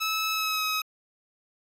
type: tone with pitch glide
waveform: 15% pulse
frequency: 1300 to 1271.8 Hz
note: E6 to D#6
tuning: -24 to +38 cents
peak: -19 dBFS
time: 0-0.82 s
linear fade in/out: 20 ms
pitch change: -38 cents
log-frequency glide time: 0.31-0.63 s
effects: AAC 48 kbps